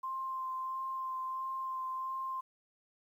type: tone with vibrato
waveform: sine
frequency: 1049 Hz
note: C6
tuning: 4 cents sharp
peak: -35 dBFS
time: 0.03-2.41 s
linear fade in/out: 10 ms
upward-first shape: sine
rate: 1.5 Hz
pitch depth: 12 cents each way
effects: 11-bit